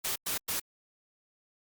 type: noise bursts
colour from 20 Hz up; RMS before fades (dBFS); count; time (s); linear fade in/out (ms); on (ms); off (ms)
white; -32; 3; 0.04-0.6; 10; 120; 100
effects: Opus 48 kbps